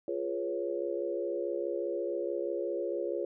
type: chord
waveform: sine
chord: C# dominant seventh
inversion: first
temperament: equal with one note detuned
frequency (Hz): 349.2 / 415.3 / 489.6 / 554.4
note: E#4 / G#4 / B4 / C#5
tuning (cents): 0 / 0 / -15 / 0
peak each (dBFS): -35 / -37 / -38 / -36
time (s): 0.08-3.25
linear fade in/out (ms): 2
effects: none